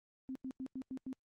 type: tone bursts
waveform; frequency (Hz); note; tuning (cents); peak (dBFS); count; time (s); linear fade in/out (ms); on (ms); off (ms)
sine; 261.6; C4; 0; -39; 6; 0.29-1.129; 0; 64; 91
effects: Opus 32 kbps